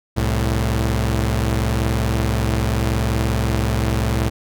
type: tone pair together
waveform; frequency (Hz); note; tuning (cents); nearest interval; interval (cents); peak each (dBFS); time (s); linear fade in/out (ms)
sawtooth; 65.41 / 110; C2 / A2; 0 / 0; major sixth; 900; -16; 0.16-4.3; 20
effects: none